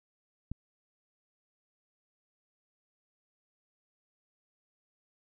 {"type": "click", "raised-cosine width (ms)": 5, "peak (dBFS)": -24, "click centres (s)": 0.516, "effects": []}